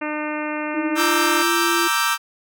harmonic tone, 302.3 Hz, D#4, 50 cents flat, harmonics 1 / 2 / 3 / 4 / 5 / 6 / 7 / 8 / 9, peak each -27 / -30 / -32 / -33 / -34 / -35 / -35 / -36 / -37 dBFS, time 0.01-1.43 s, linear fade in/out 10 ms
sine tone with pitch glide, 316.1 to 340.8 Hz, D#4 to F4, +27 to -42 cents, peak -22 dBFS, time 0.74-1.88 s, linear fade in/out 10 ms, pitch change +131 cents, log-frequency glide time 0.96-1.01 s
sawtooth chord, E half-diminished seventh, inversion second, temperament equal, 932.3 / 1174.7 / 1318.5 / 1568 Hz, Bb5 / D6 / E6 / G6, 0 / 0 / 0 / 0 cents, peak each -22 / -20 / -19 / -19 dBFS, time 0.95-2.18 s, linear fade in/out 50 ms
effects none

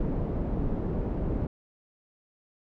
pink low-pass noise, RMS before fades -29 dBFS, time 0-1.47 s, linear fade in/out 5 ms, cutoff 440 Hz, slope 12 dB/octave, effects none

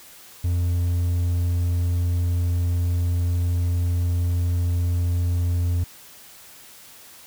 triangle tone, 87.31 Hz, F2, in tune, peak -17 dBFS, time 0.44-5.84 s, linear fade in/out 5 ms, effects white hiss -46 dBFS RMS until 7.26 s

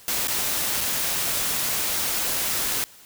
white noise with dropouts, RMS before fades -25 dBFS, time 0.08-2.84 s, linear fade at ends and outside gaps 0 ms, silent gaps 0.272-0.282 / 0.807-0.811 s, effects white hiss -49 dBFS RMS until 3.05 s

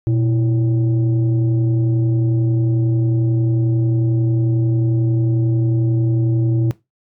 sine tone pair together, 119.85 / 328.4 Hz, A#2 / E4, +48 / -6 cents, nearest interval octave + perfect fourth, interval 1746 cents, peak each -13 / -20 dBFS, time 0.07-6.71 s, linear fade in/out 0 ms, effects noise-tail reverb RT60 0.2 s tail -19 dB re dry + tanh soft clip ceiling -10 dBFS

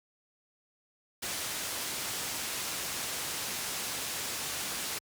white low-pass noise, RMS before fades -36 dBFS, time 1.22-4.99 s, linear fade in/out 10 ms, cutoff 10000 Hz, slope 12 dB/octave, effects high-pass 60 Hz 12 dB/octave

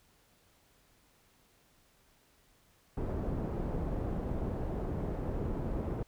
pink low-pass noise, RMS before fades -35 dBFS, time 2.97-6.03 s, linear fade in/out 5 ms, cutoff 560 Hz, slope 12 dB/octave, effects pink hiss -67 dBFS RMS until 6.07 s

